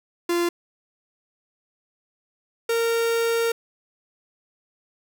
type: tone pair in turn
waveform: 45% pulse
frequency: 345.7 / 461.5 Hz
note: F4 / A#4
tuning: -18 / -17 cents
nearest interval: perfect fourth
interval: 501 cents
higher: second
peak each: -20 / -20 dBFS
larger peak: neither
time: 0.29-0.49 / 2.69-3.52 s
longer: second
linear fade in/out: 5 ms
effects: 8-bit